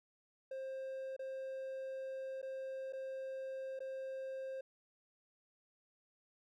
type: tone with dropouts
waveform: triangle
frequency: 530 Hz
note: C5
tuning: 22 cents sharp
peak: -39 dBFS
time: 0.51-4.61 s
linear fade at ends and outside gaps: 5 ms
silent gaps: 1.165-1.192 / 2.417-2.427 / 2.925-2.932 / 3.792-3.803 s
effects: none